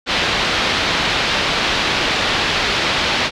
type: low-pass noise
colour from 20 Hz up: white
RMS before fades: -18 dBFS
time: 0.06-3.31 s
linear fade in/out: 50 ms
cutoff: 4100 Hz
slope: 24 dB/octave
effects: none